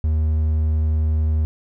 triangle tone, 77.78 Hz, D#2, in tune, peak -14 dBFS, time 0.04-1.45 s, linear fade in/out 0 ms, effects none

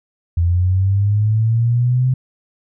sine linear sweep, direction up, 83.7 to 130 Hz, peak -12 dBFS, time 0.37-2.14 s, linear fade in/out 5 ms, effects none

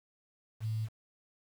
sine tone with quantisation, 110 Hz, A2, in tune, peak -31 dBFS, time 0.6-0.89 s, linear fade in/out 50 ms, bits 9, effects none

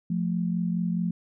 sine tone pair together, 175.27 / 220 Hz, F3 / A3, +6 / 0 cents, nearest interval major third, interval 394 cents, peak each -25 / -30 dBFS, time 0.1-1.11 s, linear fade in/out 5 ms, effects none

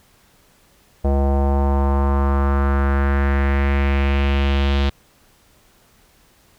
square tone with low-pass filter sweep, 69.3 Hz, C#2, in tune, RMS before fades -17 dBFS, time 1.04-4.9 s, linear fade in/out 10 ms, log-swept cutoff 660 to 3600 Hz, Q 2.6, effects pink hiss -55 dBFS RMS until 6.58 s

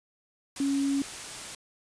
sine tone in noise, 277.2 Hz, C#4, in tune, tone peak -24 dBFS, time 0.6-1.02 s, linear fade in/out 2 ms, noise white, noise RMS -39 dBFS, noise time 0.56-1.55 s, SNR +12 dB, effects resampled to 22050 Hz

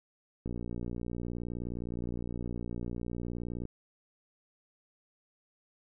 click train, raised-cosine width 3 ms, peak -25 dBFS, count 191, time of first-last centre 0.46-3.653 s, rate 59.5 Hz, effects none

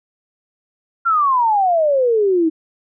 sine exponential sweep, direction down, 1396.9 to 311.1 Hz, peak -12 dBFS, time 1.05-2.5 s, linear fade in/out 20 ms, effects none

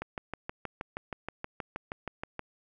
click train, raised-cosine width 0.5 ms, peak -20 dBFS, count 16, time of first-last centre 0.02-2.393 s, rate 6.32 Hz, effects none

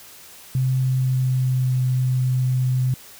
sine tone with pitch glide, 130 to 127.99 Hz, C3 to C3, -11 to -38 cents, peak -17 dBFS, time 0.55-2.94 s, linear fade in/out 2 ms, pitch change -27 cents, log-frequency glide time 0.85-1.76 s, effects white hiss -44 dBFS RMS until 3.19 s

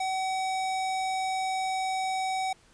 square tone, 758 Hz, F#5, 42 cents sharp, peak -28 dBFS, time 0-2.53 s, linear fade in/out 5 ms, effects pink hiss -60 dBFS RMS until 2.73 s + resampled to 22050 Hz

